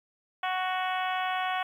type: harmonic tone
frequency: 370.6 Hz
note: F#4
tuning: 3 cents sharp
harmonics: 2 / 3 / 4 / 5 / 6 / 7 / 8 / 9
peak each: -30 / -34 / -36 / -38 / -40 / -41 / -42 / -43 dBFS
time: 0.43-1.63 s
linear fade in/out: 5 ms
effects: 10-bit